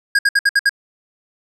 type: tone bursts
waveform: square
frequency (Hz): 1630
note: G#6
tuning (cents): -33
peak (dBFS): -11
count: 6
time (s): 0.15-0.694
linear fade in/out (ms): 5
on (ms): 39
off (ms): 62
effects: low-pass 8000 Hz 12 dB/octave